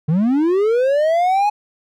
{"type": "linear sweep", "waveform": "triangle", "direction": "up", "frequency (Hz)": [144.7, 844], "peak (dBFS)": -11, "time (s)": [0.08, 1.5], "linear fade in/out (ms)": 10, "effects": []}